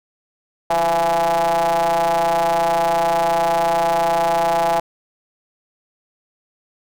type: ring-modulated tone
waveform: square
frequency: 82.41 Hz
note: E2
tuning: in tune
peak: -13 dBFS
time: 0.7-4.8 s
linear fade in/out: 5 ms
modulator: 756 Hz
effects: none